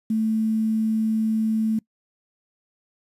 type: tone with quantisation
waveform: sine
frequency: 220 Hz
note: A3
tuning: in tune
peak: -19 dBFS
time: 0.1-1.79 s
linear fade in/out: 5 ms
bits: 8
effects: noise-tail reverb RT60 0.1 s tail -24 dB re dry + resampled to 32000 Hz